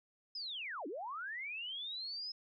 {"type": "linear two-way sweep", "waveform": "sine", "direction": "down then up", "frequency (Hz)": [5170, 261.6, 5170], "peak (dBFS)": -40, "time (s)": [0.35, 2.32], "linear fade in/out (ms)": 5, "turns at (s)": 0.87, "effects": []}